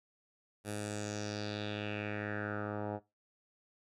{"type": "tone with low-pass filter sweep", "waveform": "10% pulse", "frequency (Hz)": 104.4, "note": "G#2", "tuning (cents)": 10, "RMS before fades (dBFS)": -39, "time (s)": [0.64, 3], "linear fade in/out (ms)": 50, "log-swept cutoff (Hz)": [11000, 850], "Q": 3.6, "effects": ["noise-tail reverb RT60 0.2 s tail -17 dB re dry"]}